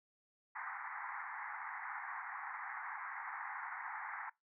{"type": "band-pass noise", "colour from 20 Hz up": "pink", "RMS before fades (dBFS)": -45, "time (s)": [0.55, 4.3], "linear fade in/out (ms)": 10, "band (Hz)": [790, 2100], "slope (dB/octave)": 96, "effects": ["noise-tail reverb RT60 0.2 s tail -23 dB re dry"]}